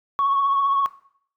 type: tone with vibrato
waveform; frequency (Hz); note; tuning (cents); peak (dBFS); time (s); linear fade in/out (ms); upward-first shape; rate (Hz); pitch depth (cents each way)
sine; 1108.7; C#6; 0; -16; 0.19-0.86; 0; sine; 15; 24
effects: noise-tail reverb RT60 0.6 s tail -17 dB re dry + tanh soft clip ceiling -13 dBFS